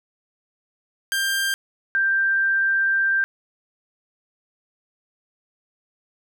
sawtooth / sine tone pair in turn, 1588 / 1577 Hz, G6 / G6, +22 / +10 cents, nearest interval unison, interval 12 cents, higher first, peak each -17 dBFS, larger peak neither, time 1.12-1.54 / 1.95-3.24 s, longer second, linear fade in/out 0 ms, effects none

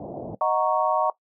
white low-pass noise, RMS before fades -34 dBFS, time 0-0.35 s, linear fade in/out 2 ms, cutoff 740 Hz, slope 48 dB/octave
sine chord, D# minor seventh, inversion none, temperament equal, 622.3 / 740 / 932.3 / 1108.7 Hz, D#5 / F#5 / A#5 / C#6, 0 / 0 / 0 / 0 cents, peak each -25 dBFS, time 0.41-1.1 s, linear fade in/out 2 ms
effects noise-tail reverb RT60 0.1 s tail -17 dB re dry + high-pass 100 Hz 12 dB/octave

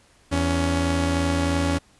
sawtooth tone pair together, 83.21 / 279.9 Hz, E2 / C#4, +17 / +17 cents, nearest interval octave + major sixth, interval 2100 cents, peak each -19 dBFS, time 0.31-1.79 s, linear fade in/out 20 ms, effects pink hiss -57 dBFS RMS until 1.99 s + resampled to 24000 Hz

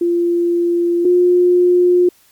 sine tone pair in turn, 345 / 356.5 Hz, F4 / F4, -21 / +36 cents, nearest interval minor second, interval 57 cents, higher second, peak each -12 / -8 dBFS, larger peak second, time 0.01-1.05 / 1.05-2.09 s, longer neither, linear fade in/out 5 ms, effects white hiss -52 dBFS RMS until 2.31 s + MP3 96 kbps

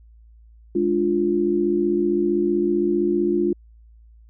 sine chord, D diminished, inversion second, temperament equal, 207.7 / 293.7 / 349.2 Hz, Ab3 / D4 / F4, 0 / 0 / 0 cents, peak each -25 / -24 / -19 dBFS, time 0.75-3.53 s, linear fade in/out 5 ms, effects added 56 Hz sine -46 dBFS peak until 4.29 s

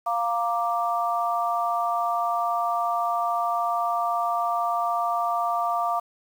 sine chord, Bb major, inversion second, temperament equal, 698.5 / 932.3 / 1174.7 Hz, F5 / Bb5 / D6, 0 / 0 / 0 cents, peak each -25 / -30 / -26 dBFS, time 0.06-6 s, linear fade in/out 10 ms, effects 8-bit

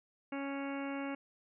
harmonic tone, 277.2 Hz, C#4, in tune, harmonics 1 / 2 / 3 / 4 / 5 / 6 / 7 / 8 / 9 / 10, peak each -38 / -44 / -47 / -50 / -50 / -52 / -57 / -49 / -59 / -53 dBFS, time 0.32-1.15 s, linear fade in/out 5 ms, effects none

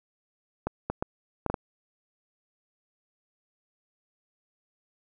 clicks, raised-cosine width 1 ms, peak -14 dBFS, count 6, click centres 0.67 / 0.9 / 1.025 / 1.463 / 1.5 / 1.542 s, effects none

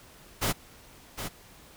pink noise with echo, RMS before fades -27 dBFS, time 0.41-0.53 s, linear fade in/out 20 ms, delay 760 ms, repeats 1, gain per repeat -8 dB, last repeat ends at 1.29 s, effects pink hiss -53 dBFS RMS until 1.76 s

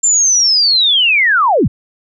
sine linear sweep, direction down, 7330 to 61.74 Hz, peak -8 dBFS, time 0.03-1.68 s, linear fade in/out 10 ms, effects none

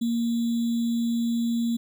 sine tone with sample-and-hold, 233.1 Hz, A#3, in tune, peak -22 dBFS, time 0.01-1.77 s, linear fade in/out 10 ms, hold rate 3675 Hz, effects none

